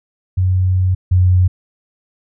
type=tone pair in turn; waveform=sine; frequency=92.5 / 91.17 Hz; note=F#2 / F#2; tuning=0 / -25 cents; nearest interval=unison; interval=25 cents; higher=first; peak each=-11 / -8 dBFS; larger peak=second; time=0.37-0.95 / 1.11-1.48 s; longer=first; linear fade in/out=10 ms; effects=none